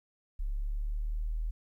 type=linear sweep; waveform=sine; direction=up; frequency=34.65 to 40.2 Hz; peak=-30 dBFS; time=0.39-1.51 s; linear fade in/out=10 ms; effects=12-bit